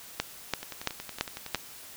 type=two click trains; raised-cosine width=0.2 ms; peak=-20 / -9 dBFS; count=11 / 5; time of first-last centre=0.63-1.556 / 0.2-1.547 s; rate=10.8 / 2.97 Hz; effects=white hiss -47 dBFS RMS until 1.96 s